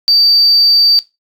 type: tone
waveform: sine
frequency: 4634 Hz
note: D8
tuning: 24 cents flat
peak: -5 dBFS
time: 0.08-0.99 s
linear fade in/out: 0 ms
effects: noise-tail reverb RT60 0.2 s tail -17 dB re dry + tanh soft clip ceiling -2 dBFS